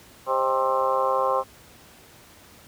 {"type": "harmonic tone with a mistuned harmonic", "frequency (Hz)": 132, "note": "C3", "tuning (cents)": 16, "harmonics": [3, 4, 5, 6, 7, 8, 9, 10], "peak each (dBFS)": [-33, -24, -35, -28, -35, -24, -34, -34], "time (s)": [0.26, 1.44], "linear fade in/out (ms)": 50, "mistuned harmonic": 5, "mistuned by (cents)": -88, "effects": ["pink hiss -50 dBFS RMS until 2.67 s", "high-pass 60 Hz 12 dB/octave"]}